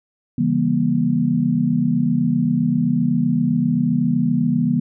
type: chord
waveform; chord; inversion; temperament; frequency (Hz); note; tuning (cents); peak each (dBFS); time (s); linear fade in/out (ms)
sine; C# diminished seventh; none; just; 138.59 / 166.31 / 199.57 / 239.5; C#3 / E3 / G3 / Bb3; 0 / +16 / +31 / +47; -24 / -21 / -23 / -18; 0.38-4.8; 5
effects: none